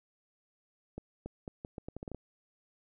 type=accelerating click train; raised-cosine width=2 ms; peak=-27 dBFS; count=11; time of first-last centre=0.98-2.147 s; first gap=280 ms; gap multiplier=0.78; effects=none